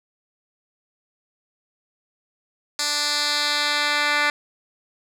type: tone with band-pass filter sweep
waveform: 10% pulse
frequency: 293.7 Hz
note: D4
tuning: in tune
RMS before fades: -22 dBFS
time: 2.79-4.3 s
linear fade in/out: 2 ms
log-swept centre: 5700 to 2400 Hz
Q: 1.6
effects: none